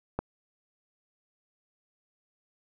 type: click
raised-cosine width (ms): 1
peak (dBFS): -15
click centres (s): 0.19
effects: none